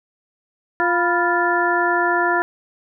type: harmonic tone with a mistuned harmonic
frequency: 349.2 Hz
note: F4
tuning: in tune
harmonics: 1 / 2 / 3 / 4 / 5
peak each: -22 / -22 / -22 / -22 / -22 dBFS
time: 0.8-2.42 s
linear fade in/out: 0 ms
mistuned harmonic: 3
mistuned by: -100 cents
effects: none